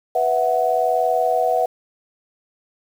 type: chord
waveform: sine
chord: B suspended fourth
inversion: none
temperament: equal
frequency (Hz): 493.9 / 659.3 / 740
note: B4 / E5 / F#5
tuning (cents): 0 / 0 / 0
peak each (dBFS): -22 / -20 / -19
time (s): 0.15-1.66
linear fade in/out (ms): 5
effects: 7-bit